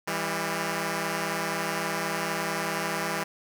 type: tone pair together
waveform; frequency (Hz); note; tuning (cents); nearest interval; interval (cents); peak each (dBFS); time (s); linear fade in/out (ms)
5% pulse; 164.7 / 199.86; E3 / G3; -1 / +34; minor third; 335; -19; 0.07-3.24; 10
effects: none